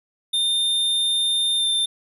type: tone with pitch glide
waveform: square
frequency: 3620 to 3583 Hz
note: A7 to A7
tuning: +48 to +31 cents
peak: -19 dBFS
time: 0.33-1.86 s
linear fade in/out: 10 ms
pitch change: -17 cents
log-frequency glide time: 1.57-1.66 s
effects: none